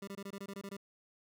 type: tone bursts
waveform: 25% pulse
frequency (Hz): 198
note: G3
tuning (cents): +18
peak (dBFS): -38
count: 10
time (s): 0.02-0.768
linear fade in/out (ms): 5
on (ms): 55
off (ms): 22
effects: none